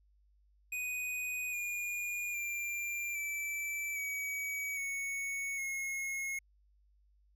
square tone with pitch steps, 2489 / 2432 / 2377 / 2322 / 2269 / 2217 / 2167 Hz, D#7 / D#7 / D7 / D7 / C#7 / C#7 / C#7, 0 / -40 / +20 / -20 / +40 / 0 / -40 cents, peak -36 dBFS, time 0.72-6.39 s, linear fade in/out 5 ms, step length 810 ms, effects added 50 Hz sine -65 dBFS peak until 7.35 s

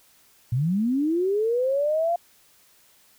sine linear sweep, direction up, 112.5 to 698.5 Hz, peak -20 dBFS, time 0.52-2.16 s, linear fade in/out 5 ms, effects white hiss -58 dBFS RMS until 3.18 s

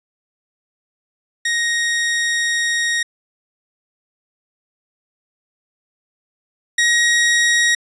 sawtooth tone pair in turn, 1873 / 1889.3 Hz, A#6 / A#6, +8 / +23 cents, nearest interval unison, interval 15 cents, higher second, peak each -13 / -9 dBFS, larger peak second, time 1.45-3.03 / 6.78-7.75 s, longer first, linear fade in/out 5 ms, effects resampled to 22050 Hz

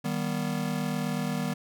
square chord, Eb augmented, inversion none, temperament just, 155.56 / 194.45 / 243.1 Hz, Eb3 / G3 / B3, 0 / -14 / -27 cents, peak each -33 dBFS, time 0.04-1.54 s, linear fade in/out 10 ms, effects none

